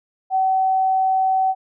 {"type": "tone", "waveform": "sine", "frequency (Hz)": 760, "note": "F#5", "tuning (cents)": 46, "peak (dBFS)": -15, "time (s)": [0.3, 1.55], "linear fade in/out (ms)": 50, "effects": []}